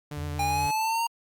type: tone with vibrato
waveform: sawtooth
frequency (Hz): 146.83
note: D3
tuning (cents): 0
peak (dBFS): -30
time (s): 0.11-0.71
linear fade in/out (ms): 5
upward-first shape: sine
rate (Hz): 8.6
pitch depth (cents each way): 16
type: tone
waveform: sine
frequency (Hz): 84.1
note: E2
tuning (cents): +35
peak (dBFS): -32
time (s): 0.17-0.67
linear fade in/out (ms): 5
type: exponential sweep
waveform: square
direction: up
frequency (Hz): 804 to 932.3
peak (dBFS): -25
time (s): 0.39-1.07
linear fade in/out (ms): 5
effects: Opus 48 kbps